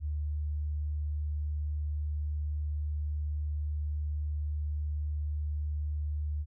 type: tone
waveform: sine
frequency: 74.7 Hz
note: D2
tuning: 30 cents sharp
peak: -30 dBFS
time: 0-6.46 s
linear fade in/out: 50 ms
effects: none